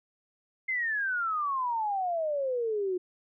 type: exponential sweep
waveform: sine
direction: down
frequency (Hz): 2108 to 355.7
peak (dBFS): -27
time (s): 0.68-2.98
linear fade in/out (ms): 10
effects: none